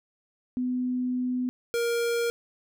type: tone pair in turn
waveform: sine / square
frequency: 250.9 / 469.6 Hz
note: B3 / A#4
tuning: +28 / +13 cents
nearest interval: major seventh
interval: 1085 cents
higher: second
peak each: -25 dBFS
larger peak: neither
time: 0.57-1.49 / 1.74-2.3 s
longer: first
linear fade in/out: 0 ms
effects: none